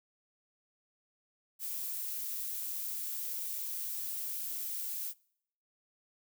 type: noise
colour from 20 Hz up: violet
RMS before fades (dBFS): -38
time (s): 1.59-5.14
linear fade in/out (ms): 50
effects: noise-tail reverb RT60 0.7 s tail -25 dB re dry